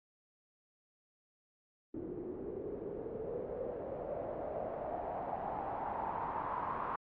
white noise with low-pass filter sweep, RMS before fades -40 dBFS, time 1.94-6.96 s, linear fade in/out 5 ms, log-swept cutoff 340 to 1100 Hz, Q 5.3, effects low-pass 2000 Hz 12 dB/octave + AAC 48 kbps

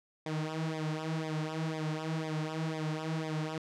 sawtooth tone with flanger, 157.5 Hz, D#3, 21 cents sharp, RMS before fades -35 dBFS, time 0.26-3.58 s, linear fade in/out 2 ms, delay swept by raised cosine 0.69 to 5.89 ms, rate 2 Hz, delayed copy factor -0.9, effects low-pass 6000 Hz 12 dB/octave

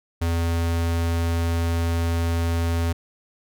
square tone, 84 Hz, E2, 33 cents sharp, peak -21 dBFS, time 0.21-2.93 s, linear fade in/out 10 ms, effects none

